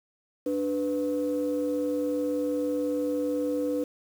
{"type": "tone pair together", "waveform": "sine", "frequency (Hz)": [293.7, 496.1], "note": ["D4", "B4"], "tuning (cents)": [0, 8], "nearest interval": "major sixth", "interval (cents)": 908, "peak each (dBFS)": -27, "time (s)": [0.46, 3.84], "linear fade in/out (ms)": 5, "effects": ["tanh soft clip ceiling -19 dBFS", "8-bit"]}